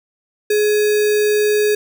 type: tone with sample-and-hold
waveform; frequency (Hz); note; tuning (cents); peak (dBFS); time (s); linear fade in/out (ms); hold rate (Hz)
sine; 420.6; G#4; +22; -12; 0.5-1.75; 5; 2100
effects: none